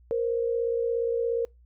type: tone pair together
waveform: sine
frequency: 466.2 / 523.3 Hz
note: A#4 / C5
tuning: 0 / 0 cents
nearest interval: major second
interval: 200 cents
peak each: -24 / -32 dBFS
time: 0.11-1.45 s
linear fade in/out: 0 ms
effects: noise-tail reverb RT60 0.2 s tail -25 dB re dry + added 60 Hz sine -53 dBFS peak until 1.65 s

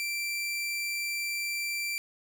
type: tone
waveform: sawtooth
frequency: 2349 Hz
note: D7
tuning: in tune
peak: -27 dBFS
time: 0-1.98 s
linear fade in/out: 0 ms
effects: none

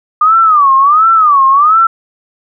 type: tone with vibrato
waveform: sine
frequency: 1199 Hz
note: D6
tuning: 36 cents sharp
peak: -4 dBFS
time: 0.21-1.87 s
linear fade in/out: 5 ms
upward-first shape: sine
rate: 1.4 Hz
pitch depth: 200 cents each way
effects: none

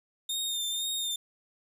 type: tone with vibrato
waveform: sawtooth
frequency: 3647 Hz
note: A#7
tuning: 39 cents flat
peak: -27 dBFS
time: 0.29-1.16 s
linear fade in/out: 5 ms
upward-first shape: sine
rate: 2 Hz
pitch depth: 36 cents each way
effects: none

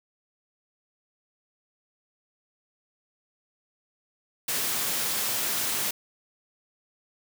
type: high-pass noise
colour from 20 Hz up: white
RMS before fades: -28 dBFS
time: 4.48-5.91 s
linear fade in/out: 5 ms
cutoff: 100 Hz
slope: 24 dB/octave
effects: none

